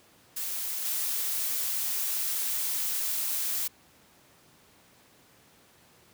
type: noise with level steps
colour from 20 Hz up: blue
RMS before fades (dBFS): -33 / -30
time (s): 0.36-3.68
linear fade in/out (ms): 10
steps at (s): 0.85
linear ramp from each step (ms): 2
effects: pink hiss -59 dBFS RMS until 6.13 s + high-pass 100 Hz 12 dB/octave